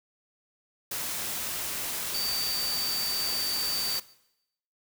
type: tone in noise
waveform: sine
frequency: 4608 Hz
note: D8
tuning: 34 cents flat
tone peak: -29 dBFS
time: 2.14-3.99 s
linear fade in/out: 5 ms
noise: white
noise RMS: -33 dBFS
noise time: 0.91-4 s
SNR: +1 dB
effects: noise-tail reverb RT60 0.8 s tail -18 dB re dry